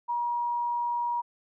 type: tone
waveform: sine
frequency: 955 Hz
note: A#5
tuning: 42 cents sharp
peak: -26 dBFS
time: 0.08-1.22 s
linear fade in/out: 20 ms
effects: none